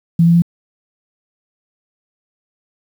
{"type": "tone with pitch steps", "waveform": "sine", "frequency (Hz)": [167.6, 169.35, 171.12], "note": ["E3", "E3", "F3"], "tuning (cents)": [29, 47, -35], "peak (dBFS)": -7, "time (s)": [0.19, 0.421], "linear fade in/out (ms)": 5, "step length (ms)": 77, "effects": ["7-bit"]}